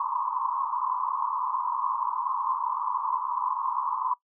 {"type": "band-pass noise", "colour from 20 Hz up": "white", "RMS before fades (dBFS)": -29, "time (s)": [0, 4.14], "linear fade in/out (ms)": 5, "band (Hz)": [940, 1100], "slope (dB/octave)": 96, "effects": ["noise-tail reverb RT60 0.1 s tail -19 dB re dry"]}